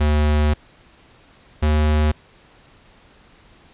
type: tone pair in turn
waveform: square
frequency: 75 / 76.05 Hz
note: D2 / D#2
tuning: +37 / -39 cents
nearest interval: unison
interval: 24 cents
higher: second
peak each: -15 dBFS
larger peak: neither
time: 0-0.54 / 1.62-2.12 s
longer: first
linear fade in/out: 10 ms
effects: pink hiss -51 dBFS RMS until 3.73 s + resampled to 8000 Hz